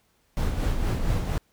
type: noise with tremolo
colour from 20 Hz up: brown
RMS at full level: -23 dBFS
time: 0.37-1.38 s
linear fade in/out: 0 ms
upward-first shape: sine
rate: 4.3 Hz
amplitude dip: 45%
effects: pink hiss -67 dBFS RMS until 1.52 s